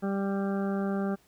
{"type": "harmonic tone", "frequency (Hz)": 196.9, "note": "G3", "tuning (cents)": 8, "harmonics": [1, 2, 3, 4, 6, 7, 8], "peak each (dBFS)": [-28, -34, -38, -40, -44, -45, -46], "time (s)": [0.02, 1.16], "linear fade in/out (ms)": 20, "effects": ["pink hiss -64 dBFS RMS until 1.27 s"]}